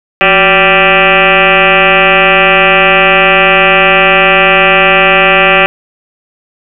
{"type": "tone with frequency modulation", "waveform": "sine", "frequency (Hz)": 1568, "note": "G6", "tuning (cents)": 0, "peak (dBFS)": -3, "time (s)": [0.21, 5.66], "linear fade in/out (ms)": 0, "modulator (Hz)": 199, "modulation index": 6.2, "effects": []}